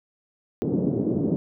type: band-pass noise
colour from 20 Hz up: pink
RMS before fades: -24 dBFS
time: 0.62-1.36 s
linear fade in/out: 0 ms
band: 140 to 420 Hz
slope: 24 dB/octave
effects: none